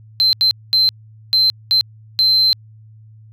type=tone bursts at uneven times; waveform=sine; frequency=4100 Hz; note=C8; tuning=36 cents flat; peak=-9 dBFS; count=6; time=0.2-0.33 / 0.41-0.51 / 0.73-0.89 / 1.33-1.5 / 1.71-1.81 / 2.19-2.53 s; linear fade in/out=0 ms; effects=tanh soft clip ceiling -7 dBFS + added 109 Hz sine -40 dBFS peak until 3.32 s